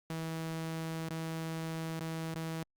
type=tone with dropouts; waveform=sawtooth; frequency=162.1 Hz; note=E3; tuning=29 cents flat; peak=-32 dBFS; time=0.1-2.63 s; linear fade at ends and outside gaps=2 ms; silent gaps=1.089-1.105 / 1.996-2.007 / 2.343-2.355 s; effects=Opus 48 kbps